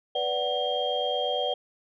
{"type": "tone cluster", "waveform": "sine", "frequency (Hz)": [492.5, 581, 746, 3213], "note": ["B4", "D5", "F#5", "G7"], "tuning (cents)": [-5, -19, 14, 42], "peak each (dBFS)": -30, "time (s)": [0.15, 1.54], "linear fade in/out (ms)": 5, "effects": ["tanh soft clip ceiling -14 dBFS"]}